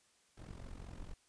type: noise with amplitude modulation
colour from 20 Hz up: brown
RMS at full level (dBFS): -45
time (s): 0.37-1.14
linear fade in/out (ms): 10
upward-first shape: sine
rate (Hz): 44.7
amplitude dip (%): 80
effects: white hiss -71 dBFS RMS until 1.28 s + resampled to 22050 Hz